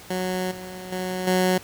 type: tone with level steps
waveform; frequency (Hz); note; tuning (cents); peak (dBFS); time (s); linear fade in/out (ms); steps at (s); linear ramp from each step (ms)
15% pulse; 184.2; F#3; -7; -18 / -29 / -20 / -12; 0.1-1.58; 5; 0.51 / 0.92 / 1.27; 5
effects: pink hiss -44 dBFS RMS until 1.63 s + high-pass 60 Hz 12 dB/octave